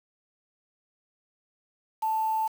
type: tone with quantisation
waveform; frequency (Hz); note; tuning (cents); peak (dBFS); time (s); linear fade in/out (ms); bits
sine; 880; A5; 0; -24; 2.02-2.48; 10; 7
effects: none